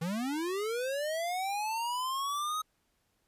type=linear sweep; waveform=square; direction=up; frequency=155.56 to 1272 Hz; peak=-32 dBFS; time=0.01-2.62 s; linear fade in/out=10 ms; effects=pink hiss -75 dBFS RMS until 3.27 s + resampled to 32000 Hz